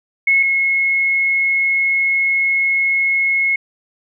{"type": "tone pair in turn", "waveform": "sine", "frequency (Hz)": [2183, 2173], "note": ["C#7", "C#7"], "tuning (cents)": [-27, -35], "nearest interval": "unison", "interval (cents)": 8, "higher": "first", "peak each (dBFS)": [-10, -13], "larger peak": "first", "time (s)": [[0.27, 0.43], [0.43, 3.56]], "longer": "second", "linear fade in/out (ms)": 5, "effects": []}